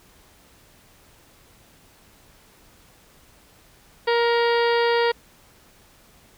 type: harmonic tone with a mistuned harmonic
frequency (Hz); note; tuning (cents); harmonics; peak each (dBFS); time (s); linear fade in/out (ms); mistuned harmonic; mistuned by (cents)
470.4; A#4; +16; 1 / 2 / 3 / 4 / 5 / 6 / 7 / 8 / 9 / 10; -19 / -24 / -30 / -28 / -35 / -35 / -35 / -38 / -39 / -36; 4.07-5.12; 10; 5; -35
effects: pink hiss -54 dBFS RMS until 6.37 s